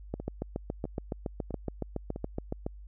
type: two click trains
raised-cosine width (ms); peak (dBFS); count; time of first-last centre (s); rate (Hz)
2; -24 / -19; 4 / 19; 0.2-2.161 / 0.14-2.665; 1.53 / 7.13
effects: added 50 Hz sine -44 dBFS peak until 2.87 s